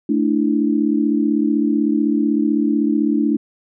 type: chord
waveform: sine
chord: A suspended fourth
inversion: none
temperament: equal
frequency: 220 / 293.7 / 329.6 Hz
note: A3 / D4 / E4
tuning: 0 / 0 / 0 cents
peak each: -19 / -17 / -21 dBFS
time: 0.09-3.37 s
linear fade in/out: 5 ms
effects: none